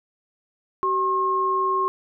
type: tone pair together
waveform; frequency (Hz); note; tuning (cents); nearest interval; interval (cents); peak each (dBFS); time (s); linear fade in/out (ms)
sine; 380.5 / 1075; F#4 / C6; +48 / +47; octave + tritone; 1799; -26 / -20; 0.83-1.88; 0
effects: none